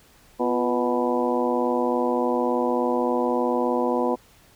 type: harmonic tone with a mistuned harmonic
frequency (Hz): 123.47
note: B2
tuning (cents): 0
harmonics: 2 / 3 / 4 / 5 / 6 / 7 / 8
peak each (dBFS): -26 / -27 / -25 / -31 / -30 / -32 / -29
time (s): 0.39-4.16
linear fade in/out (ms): 20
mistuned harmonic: 3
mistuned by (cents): -91
effects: pink hiss -55 dBFS RMS until 4.55 s